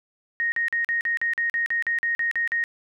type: tone bursts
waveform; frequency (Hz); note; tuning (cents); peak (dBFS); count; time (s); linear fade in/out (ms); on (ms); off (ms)
sine; 1864.7; A#6; 0; -21; 14; 0.4-2.639; 0; 120; 43
effects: none